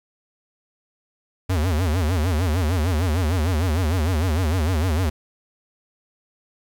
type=tone with vibrato; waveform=square; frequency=84 Hz; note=E2; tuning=33 cents sharp; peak=-19 dBFS; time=1.49-5.1 s; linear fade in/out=10 ms; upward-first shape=sine; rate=6.6 Hz; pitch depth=220 cents each way; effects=9-bit